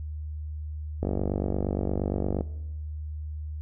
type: click train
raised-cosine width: 2 ms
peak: -14 dBFS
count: 68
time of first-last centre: 1.03-2.409 s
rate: 48.6 Hz
effects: noise-tail reverb RT60 1.0 s tail -18 dB re dry + added 76 Hz sine -32 dBFS peak until 3.61 s